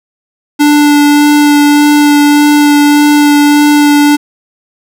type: tone with vibrato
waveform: square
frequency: 293 Hz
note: D4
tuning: 4 cents flat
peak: -4 dBFS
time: 0.59-4.17 s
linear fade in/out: 20 ms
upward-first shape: sine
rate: 1.7 Hz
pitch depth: 10 cents each way
effects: none

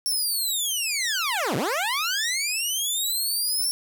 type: linear two-way sweep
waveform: 15% pulse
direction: down then up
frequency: 5490 to 112.3 to 5490 Hz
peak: -17 dBFS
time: 0.06-3.71 s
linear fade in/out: 0 ms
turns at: 1.56 s
effects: none

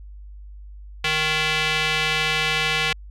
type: tone with band-pass filter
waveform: square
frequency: 155.56 Hz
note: D#3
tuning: in tune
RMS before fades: -22 dBFS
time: 1.04-2.93 s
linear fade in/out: 5 ms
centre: 2700 Hz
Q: 2
effects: added 50 Hz sine -37 dBFS peak until 3.1 s

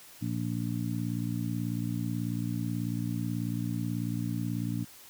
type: harmonic tone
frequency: 58.27 Hz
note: A#1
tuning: in tune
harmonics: 2 / 3 / 4 / 5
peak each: -33 / -35 / -36 / -37 dBFS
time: 0.21-4.85 s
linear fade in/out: 20 ms
effects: white hiss -52 dBFS RMS until 5.09 s

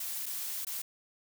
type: noise with dropouts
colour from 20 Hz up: blue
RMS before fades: -37 dBFS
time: 0-0.82 s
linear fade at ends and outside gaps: 5 ms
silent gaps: 0.259-0.263 / 0.649-0.668 s
effects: none

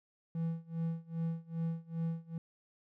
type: tone with tremolo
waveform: triangle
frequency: 165 Hz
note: E3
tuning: 2 cents sharp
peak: -29 dBFS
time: 0.35-2.38 s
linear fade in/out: 2 ms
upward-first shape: sine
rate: 2.5 Hz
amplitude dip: 95%
effects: none

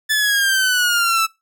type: exponential sweep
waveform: sawtooth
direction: down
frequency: 1748 to 1309 Hz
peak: -11 dBFS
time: 0.09-1.27 s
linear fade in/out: 20 ms
effects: noise-tail reverb RT60 0.2 s tail -21 dB re dry

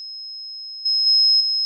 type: tone with level steps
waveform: sine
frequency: 5140 Hz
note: E8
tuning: 45 cents flat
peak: -31 / -16 / -12 / -18 dBFS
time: 0-1.65 s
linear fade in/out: 0 ms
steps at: 0.85 / 1.06 / 1.4 s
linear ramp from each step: 10 ms
effects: none

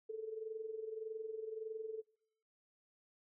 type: tone with amplitude modulation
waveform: sine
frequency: 440 Hz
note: A4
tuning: in tune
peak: -38 dBFS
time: 0.09-2.02 s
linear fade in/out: 10 ms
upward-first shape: sine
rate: 21.7 Hz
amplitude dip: 70%
effects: noise-tail reverb RT60 0.7 s tail -23 dB re dry

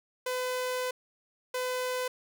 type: tone pair in turn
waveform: sawtooth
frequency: 505 / 505 Hz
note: B4 / B4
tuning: +39 / +39 cents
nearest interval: unison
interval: 0 cents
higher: neither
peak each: -26 dBFS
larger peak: neither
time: 0.26-0.91 / 1.54-2.08 s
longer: first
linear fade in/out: 5 ms
effects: none

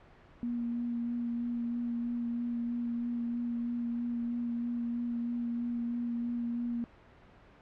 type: tone with vibrato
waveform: sine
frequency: 237.5 Hz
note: A#3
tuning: 33 cents sharp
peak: -31 dBFS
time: 0.43-6.84 s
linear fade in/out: 0 ms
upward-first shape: sine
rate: 3.1 Hz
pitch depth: 14 cents each way
effects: pink hiss -57 dBFS RMS until 7.61 s + low-pass 2000 Hz 12 dB/octave

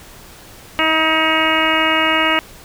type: harmonic tone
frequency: 317.6 Hz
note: D#4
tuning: 36 cents sharp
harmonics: 1 / 2 / 3 / 4 / 5 / 6 / 7 / 8 / 9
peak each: -22 / -22 / -22 / -20 / -24 / -22 / -20 / -25 / -20 dBFS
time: 0.79-2.39 s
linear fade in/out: 0 ms
effects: pink hiss -40 dBFS RMS until 2.64 s

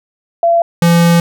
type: tone pair in turn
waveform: sine / square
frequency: 679 / 170.23 Hz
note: F5 / F3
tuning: -49 / -44 cents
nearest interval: 2 octaves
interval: 2395 cents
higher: first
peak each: -7 dBFS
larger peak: neither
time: 0.43-0.62 / 0.82-1.2 s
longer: second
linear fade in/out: 2 ms
effects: none

